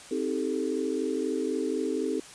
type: chord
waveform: sine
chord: A half-diminished seventh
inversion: first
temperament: just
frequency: 264 / 316.8 / 396 / 440 Hz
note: C4 / Eb4 / G4 / A4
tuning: +16 / +31 / +18 / 0 cents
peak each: -32 dBFS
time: 0.11-2.2 s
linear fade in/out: 5 ms
effects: white hiss -47 dBFS RMS until 2.34 s + resampled to 22050 Hz